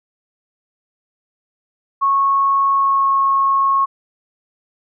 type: tone with pitch glide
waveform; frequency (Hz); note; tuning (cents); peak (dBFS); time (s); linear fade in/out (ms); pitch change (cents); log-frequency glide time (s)
sine; 1100 to 1093; C#6 to C#6; -14 to -25; -12; 2.01-3.86; 20; -11; 2.71-3.12
effects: none